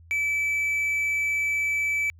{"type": "tone", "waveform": "triangle", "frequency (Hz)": 2308, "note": "D7", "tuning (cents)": -31, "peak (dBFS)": -21, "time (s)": [0.11, 2.1], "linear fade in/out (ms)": 0, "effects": ["added 83 Hz sine -48 dBFS peak until 2.19 s"]}